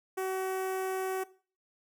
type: tone with notch filter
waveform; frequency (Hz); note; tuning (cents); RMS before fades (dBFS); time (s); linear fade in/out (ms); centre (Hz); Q
sawtooth; 377.8; F#4; +36; -33; 0.17-1.24; 10; 4100; 0.68
effects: noise-tail reverb RT60 0.4 s tail -18 dB re dry